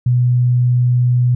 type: tone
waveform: sine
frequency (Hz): 123.47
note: B2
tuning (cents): 0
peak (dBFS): -10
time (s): 0.06-1.35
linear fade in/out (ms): 5
effects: none